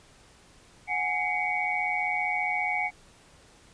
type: tone cluster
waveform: sine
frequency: 732 / 827 / 2078 / 2243 Hz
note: F#5 / G#5 / C7 / C#7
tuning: -19 / -8 / -12 / +20 cents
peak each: -32 / -33 / -34 / -28 dBFS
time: 0.87-2.91 s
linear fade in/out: 50 ms
effects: pink hiss -56 dBFS RMS until 3.73 s + resampled to 22050 Hz